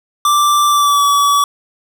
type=tone with pitch glide; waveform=square; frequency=1174.7 to 1142.6 Hz; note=D6 to D6; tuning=0 to -48 cents; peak=-10 dBFS; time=0.25-1.44 s; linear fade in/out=2 ms; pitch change=-48 cents; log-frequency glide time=0.69-1.04 s; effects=none